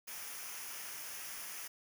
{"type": "noise with comb filter", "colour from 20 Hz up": "white", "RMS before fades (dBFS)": -45, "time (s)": [0.07, 1.68], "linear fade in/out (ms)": 10, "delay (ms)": 0.25, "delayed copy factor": -0.6, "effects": []}